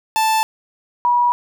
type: tone pair in turn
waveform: 45% pulse / sine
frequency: 880 / 967.7 Hz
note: A5 / B5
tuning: 0 / -36 cents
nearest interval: major second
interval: 164 cents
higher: second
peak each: -14 / -12 dBFS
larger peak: second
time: 0.16-0.43 / 1.05-1.32 s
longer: neither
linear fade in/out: 0 ms
effects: none